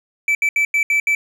triangle tone bursts at uneven times, 2316 Hz, D7, 25 cents flat, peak -12 dBFS, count 6, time 0.28-0.35 / 0.42-0.49 / 0.56-0.65 / 0.74-0.83 / 0.9-1 / 1.07-1.15 s, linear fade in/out 2 ms, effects none

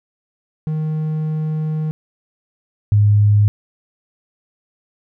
triangle / sine tone pair in turn, 155.56 / 103.82 Hz, D#3 / G#2, 0 / 0 cents, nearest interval perfect fifth, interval 700 cents, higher first, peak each -16 / -9 dBFS, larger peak second, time 0.67-1.91 / 2.92-3.48 s, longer first, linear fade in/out 0 ms, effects none

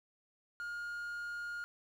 triangle tone with quantisation, 1420 Hz, F6, 28 cents sharp, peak -37 dBFS, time 0.6-1.64 s, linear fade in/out 0 ms, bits 10, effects none

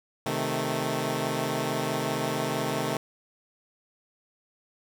10% pulse chord, A diminished, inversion first, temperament equal, 130.81 / 155.56 / 220 Hz, C3 / Eb3 / A3, 0 / 0 / 0 cents, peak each -23 dBFS, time 0.26-2.97 s, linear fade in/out 2 ms, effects none

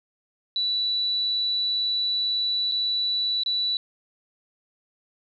sine tone with dropouts, 3951 Hz, B7, in tune, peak -22 dBFS, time 0.56-3.77 s, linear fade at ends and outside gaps 1 ms, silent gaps 2.714-2.72 / 3.435-3.461 s, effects none

